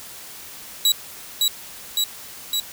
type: tone with echo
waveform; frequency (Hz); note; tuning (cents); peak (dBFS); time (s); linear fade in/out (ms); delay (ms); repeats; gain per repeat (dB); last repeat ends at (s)
sawtooth; 3900; B7; -23; -11; 0.85-0.92; 2; 560; 3; -2; 2.6
effects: white hiss -39 dBFS RMS until 2.72 s